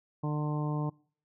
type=harmonic tone; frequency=149.8 Hz; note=D3; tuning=35 cents sharp; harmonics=1 / 2 / 3 / 4 / 5 / 6 / 7; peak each=-30 / -36 / -42 / -44 / -45 / -43 / -43 dBFS; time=0.23-0.9 s; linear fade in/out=10 ms; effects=noise-tail reverb RT60 0.5 s tail -25 dB re dry